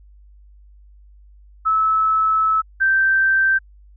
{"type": "tone pair in turn", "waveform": "sine", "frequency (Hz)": [1302, 1561.8], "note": ["E6", "G6"], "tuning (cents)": [-22, -7], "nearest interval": "minor third", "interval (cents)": 315, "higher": "second", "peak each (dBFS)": [-14, -13], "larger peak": "second", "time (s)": [[1.65, 2.62], [2.8, 3.59]], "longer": "first", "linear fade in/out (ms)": 20, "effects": ["added 50 Hz sine -44 dBFS peak until 3.96 s"]}